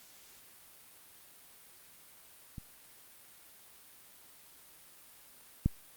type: clicks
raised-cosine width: 5 ms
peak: -30 / -14 dBFS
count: 2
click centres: 2.582 / 5.66 s
effects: white hiss -57 dBFS RMS until 5.96 s + Opus 48 kbps